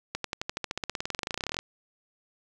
accelerating click train, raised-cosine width 0.2 ms, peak -13 dBFS, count 30, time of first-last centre 0.15-1.59 s, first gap 93 ms, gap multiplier 0.95, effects none

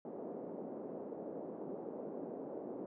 white band-pass noise, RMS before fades -45 dBFS, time 0.05-2.86 s, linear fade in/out 2 ms, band 200 to 570 Hz, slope 24 dB/octave, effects none

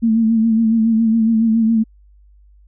sine tone with vibrato, 224.6 Hz, A3, 36 cents sharp, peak -11 dBFS, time 0.02-1.84 s, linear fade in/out 20 ms, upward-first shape sine, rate 7.2 Hz, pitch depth 44 cents each way, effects added 50 Hz sine -45 dBFS peak until 2.67 s

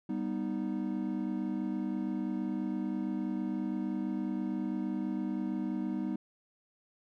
triangle chord, G augmented, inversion none, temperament equal with one note detuned, 196 / 245 / 311.1 Hz, G3 / B3 / D#4, 0 / -14 / 0 cents, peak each -34 / -34 / -34 dBFS, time 0.09-6.16 s, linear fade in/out 5 ms, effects none

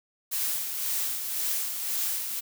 blue noise with tremolo, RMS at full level -28 dBFS, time 0.31-2.41 s, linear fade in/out 20 ms, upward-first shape sine, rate 1.9 Hz, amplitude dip 45%, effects none

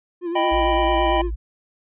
triangle tone with vibrato, 344.2 Hz, F4, 25 cents flat, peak -21 dBFS, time 0.21-1.31 s, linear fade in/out 50 ms, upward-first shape sine, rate 8.9 Hz, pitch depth 58 cents each way
square chord, Eb augmented, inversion none, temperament equal, 622.3 / 784 / 987.8 Hz, Eb5 / G5 / B5, 0 / 0 / 0 cents, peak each -23 dBFS, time 0.35-1.22 s, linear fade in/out 10 ms
sine tone, 55 Hz, A1, in tune, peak -23 dBFS, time 0.51-1.36 s, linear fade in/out 20 ms
effects resampled to 8000 Hz

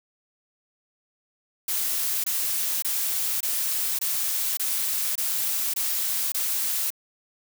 blue noise bursts, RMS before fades -26 dBFS, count 9, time 1.68-6.904 s, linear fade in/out 5 ms, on 560 ms, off 23 ms, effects none

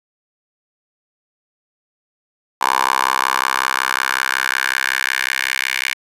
10% pulse tone with high-pass filter sweep, 65.41 Hz, C2, in tune, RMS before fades -19 dBFS, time 2.61-5.94 s, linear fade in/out 5 ms, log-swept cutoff 960 to 2100 Hz, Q 3.1, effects resampled to 32000 Hz

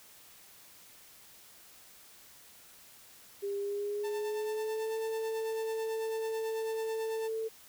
sine tone with pitch glide, 401.1 to 445 Hz, G4 to A4, +40 to +20 cents, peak -32 dBFS, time 3.42-7.49 s, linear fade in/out 20 ms, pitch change +180 cents, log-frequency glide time 3.57-4.97 s
sawtooth tone with tremolo, 889 Hz, A5, 18 cents sharp, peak -37 dBFS, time 4.03-7.29 s, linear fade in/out 20 ms, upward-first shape sine, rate 9.1 Hz, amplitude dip 60%
effects white hiss -56 dBFS RMS until 7.68 s

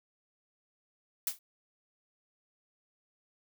blue noise with exponential decay, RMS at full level -27 dBFS, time 1.27-1.39 s, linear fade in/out 2 ms, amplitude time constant 26 ms, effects none

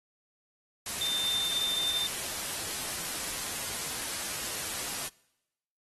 sine tone in noise, 3592 Hz, A7, 35 cents sharp, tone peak -28 dBFS, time 1.01-2.07 s, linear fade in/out 2 ms, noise white, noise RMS -35 dBFS, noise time 0.86-5.08 s, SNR +4 dB, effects noise-tail reverb RT60 0.9 s tail -24 dB re dry + AAC 32 kbps

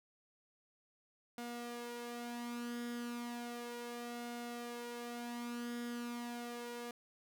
sawtooth tone with flanger, 239.1 Hz, A#3, 44 cents sharp, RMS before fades -44 dBFS, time 1.38-6.91 s, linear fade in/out 2 ms, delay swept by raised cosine 1.4 to 3.6 ms, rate 0.34 Hz, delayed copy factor +0.55, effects none

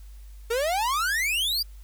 45% pulse exponential sweep, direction up, 445.1 to 4910 Hz, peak -23 dBFS, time 0.5-1.63 s, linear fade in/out 10 ms, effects added 50 Hz sine -41 dBFS peak until 1.83 s + white hiss -60 dBFS RMS until 1.83 s

